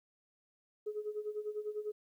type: tone with tremolo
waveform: sine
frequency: 422.4 Hz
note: G#4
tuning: 29 cents sharp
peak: -33 dBFS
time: 0.86-1.92 s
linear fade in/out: 10 ms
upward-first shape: sine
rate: 10 Hz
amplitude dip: 80%
effects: tanh soft clip ceiling -29 dBFS + 12-bit